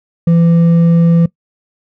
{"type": "tone with hard clipping", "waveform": "sine", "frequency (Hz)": 168.2, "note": "E3", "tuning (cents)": 35, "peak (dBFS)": -7, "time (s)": [0.27, 1.26], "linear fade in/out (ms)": 5, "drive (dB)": 4, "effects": ["noise-tail reverb RT60 0.1 s tail -20 dB re dry"]}